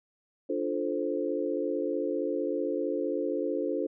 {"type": "chord", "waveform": "sine", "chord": "D minor seventh", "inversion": "none", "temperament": "equal", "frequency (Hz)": [293.7, 349.2, 440, 523.3], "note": ["D4", "F4", "A4", "C5"], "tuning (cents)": [0, 0, 0, 0], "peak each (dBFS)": -33, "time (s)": [0.49, 3.87], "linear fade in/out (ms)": 10, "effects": []}